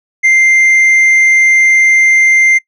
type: tone with tanh clipping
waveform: triangle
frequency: 2093 Hz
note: C7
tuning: in tune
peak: -6 dBFS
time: 0.23-2.59 s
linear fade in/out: 20 ms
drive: 8 dB
effects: noise-tail reverb RT60 0.1 s tail -21 dB re dry